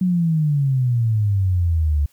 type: exponential sweep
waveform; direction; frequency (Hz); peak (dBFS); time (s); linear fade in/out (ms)
sine; down; 186.7 to 71; -15; 0.01-2.06; 5
effects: white hiss -59 dBFS RMS until 2.12 s